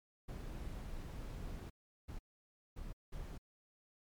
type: noise bursts at uneven times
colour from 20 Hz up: brown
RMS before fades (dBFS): -45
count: 4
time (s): 0.28-1.7 / 2.08-2.19 / 2.76-2.93 / 3.12-3.38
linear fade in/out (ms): 10
effects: MP3 96 kbps